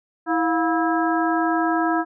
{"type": "harmonic tone with a mistuned harmonic", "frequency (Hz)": 326, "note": "E4", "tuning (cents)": -19, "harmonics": [1, 2, 3, 4, 5], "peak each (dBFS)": [-21, -24, -26, -27, -28], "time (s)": [0.26, 2.05], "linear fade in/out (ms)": 50, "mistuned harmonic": 2, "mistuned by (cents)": 140, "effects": []}